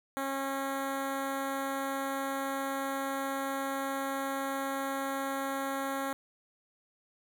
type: tone with notch filter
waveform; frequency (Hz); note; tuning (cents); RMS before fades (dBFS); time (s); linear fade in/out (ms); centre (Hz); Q
10% pulse; 272.3; C#4; -31; -34; 0.17-6.13; 0; 4900; 1
effects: none